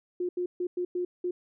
sine tone bursts at uneven times, 357.2 Hz, F4, 39 cents sharp, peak -27 dBFS, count 6, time 0.2-0.29 / 0.37-0.46 / 0.6-0.67 / 0.77-0.85 / 0.95-1.05 / 1.24-1.31 s, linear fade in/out 5 ms, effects none

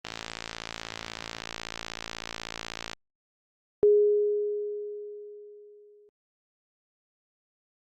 click train, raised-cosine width 0.2 ms, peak -16 dBFS, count 163, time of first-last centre 0.05-2.933 s, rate 56.2 Hz
sine tone with exponential decay, 415.3 Hz, G#4, in tune, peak -15 dBFS, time 3.83-6.09 s, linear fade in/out 0 ms, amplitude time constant 490 ms
effects Opus 32 kbps

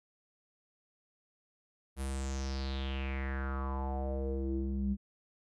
square tone with low-pass filter sweep, 67.1 Hz, C2, 44 cents sharp, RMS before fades -35 dBFS, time 1.96-4.97 s, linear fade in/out 50 ms, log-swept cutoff 11000 to 190 Hz, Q 5.2, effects none

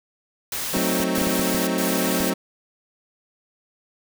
white noise bursts, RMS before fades -28 dBFS, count 3, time 0.52-2.3 s, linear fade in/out 2 ms, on 520 ms, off 110 ms
25% pulse chord, F# diminished seventh, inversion none, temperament equal, 185 / 220 / 261.6 / 311.1 Hz, F#3 / A3 / C4 / Eb4, 0 / 0 / 0 / 0 cents, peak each -22 / -25 / -22 / -25 dBFS, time 0.73-2.34 s, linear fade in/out 10 ms
clicks, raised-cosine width 2 ms, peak -16 dBFS, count 8, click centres 0.768 / 1.003 / 1.181 / 1.216 / 1.271 / 1.395 / 1.548 / 2.205 s
effects none

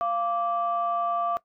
sine tone pair together, 692.7 / 1167 Hz, F5 / D6, -14 / -11 cents, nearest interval major sixth, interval 903 cents, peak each -26 dBFS, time 0.01-1.37 s, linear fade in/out 0 ms, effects noise-tail reverb RT60 0.1 s tail -18 dB re dry + tanh soft clip ceiling -16 dBFS

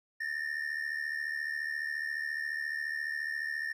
triangle ring-modulated tone, 1806 Hz, A6, 45 cents sharp, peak -28 dBFS, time 0.2-3.73 s, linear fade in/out 10 ms, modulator 37.2 Hz, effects none

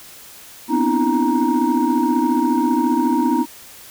sine tone cluster, 245.2 / 259.9 / 298.3 / 329.3 / 938 Hz, B3 / C4 / D4 / E4 / A#5, -12 / -11 / +27 / -2 / +11 cents, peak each -20 dBFS, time 0.68-3.46 s, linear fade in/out 50 ms, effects tanh soft clip ceiling -8 dBFS + white hiss -41 dBFS RMS until 3.9 s

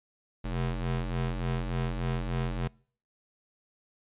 30% pulse ring-modulated tone, 87 Hz, F2, 6 cents flat, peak -23 dBFS, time 0.44-2.68 s, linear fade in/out 10 ms, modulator 41.8 Hz, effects noise-tail reverb RT60 0.5 s tail -26 dB re dry + resampled to 8000 Hz

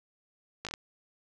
slowing click train, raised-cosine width 0.2 ms, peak -19 dBFS, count 5, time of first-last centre 0.65-0.739 s, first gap 17 ms, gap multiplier 1.18, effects none

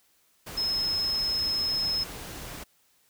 sine tone in noise, 5170 Hz, E8, 34 cents flat, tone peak -25 dBFS, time 0.57-2.04 s, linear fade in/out 10 ms, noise pink, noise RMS -40 dBFS, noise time 0.46-2.64 s, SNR +12 dB, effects white hiss -66 dBFS RMS until 3.09 s

